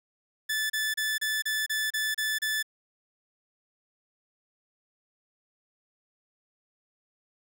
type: tone bursts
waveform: sawtooth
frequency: 1744 Hz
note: A6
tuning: 16 cents flat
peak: -23 dBFS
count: 9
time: 0.49-2.628 s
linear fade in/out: 10 ms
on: 210 ms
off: 31 ms
effects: none